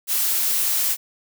blue noise, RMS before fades -21 dBFS, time 0.07-0.97 s, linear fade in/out 50 ms, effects none

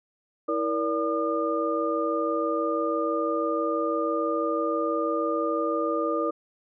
sine tone cluster, 324 / 471.9 / 578 / 1211 Hz, E4 / A#4 / D5 / D#6, -30 / +21 / -28 / -47 cents, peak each -29 dBFS, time 0.48-6.31 s, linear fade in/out 10 ms, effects none

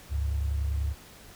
sine tone pair together, 70.77 / 101 Hz, C#2 / G#2, +36 / -48 cents, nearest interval tritone, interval 616 cents, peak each -26 / -35 dBFS, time 0.09-0.95 s, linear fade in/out 50 ms, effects pink hiss -50 dBFS RMS until 1.35 s

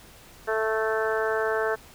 harmonic tone, 220 Hz, A3, in tune, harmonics 2 / 3 / 4 / 5 / 6 / 7 / 8, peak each -26 / -30 / -34 / -35 / -34 / -31 / -35 dBFS, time 0.47-1.76 s, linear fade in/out 20 ms, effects pink hiss -50 dBFS RMS until 1.94 s

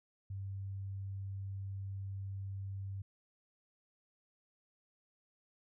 sine tone, 97.6 Hz, G2, 7 cents flat, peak -39 dBFS, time 0.3-3.02 s, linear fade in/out 5 ms, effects none

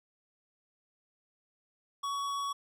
sine tone with hard clipping, 1123 Hz, C#6, 22 cents sharp, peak -34 dBFS, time 2.03-2.53 s, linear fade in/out 10 ms, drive 15 dB, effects none

